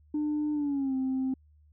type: tone with pitch glide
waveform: sine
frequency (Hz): 299.8 to 262.5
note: D4 to C4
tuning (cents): +36 to +6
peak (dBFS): -25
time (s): 0.14-1.34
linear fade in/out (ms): 5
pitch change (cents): -230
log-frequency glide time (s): 0.53-0.95
effects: tanh soft clip ceiling -24 dBFS + added 75 Hz sine -57 dBFS peak until 1.72 s